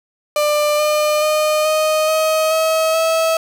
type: tone with pitch steps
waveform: 35% pulse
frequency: 595 / 603.7 / 612.4 / 621.3 / 630.4 / 639.5 / 648.9 Hz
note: D5 / D5 / D#5 / D#5 / D#5 / D#5 / E5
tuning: +22 / +48 / -28 / -3 / +23 / +47 / -27 cents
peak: -12 dBFS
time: 0.36-3.37 s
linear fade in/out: 2 ms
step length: 430 ms
effects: 8-bit